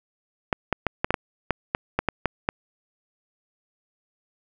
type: clicks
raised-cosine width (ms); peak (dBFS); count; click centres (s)
0.5; -6; 12; 0.528 / 0.727 / 0.867 / 1.045 / 1.106 / 1.142 / 1.507 / 1.749 / 1.99 / 2.087 / 2.257 / 2.489
effects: none